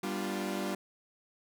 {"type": "chord", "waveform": "sawtooth", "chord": "G dominant seventh", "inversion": "none", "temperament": "equal with one note detuned", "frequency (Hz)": [196, 242, 293.7, 349.2], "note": ["G3", "B3", "D4", "F4"], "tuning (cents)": [0, -35, 0, 0], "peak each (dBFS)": [-32, -38, -36, -34], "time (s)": [0.03, 0.75], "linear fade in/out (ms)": 5, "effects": []}